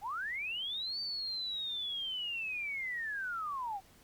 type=linear two-way sweep; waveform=sine; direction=up then down; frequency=745 to 4600 to 745 Hz; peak=-35 dBFS; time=0.01-3.81 s; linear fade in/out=50 ms; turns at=1 s; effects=pink hiss -62 dBFS RMS until 4.03 s + Opus 48 kbps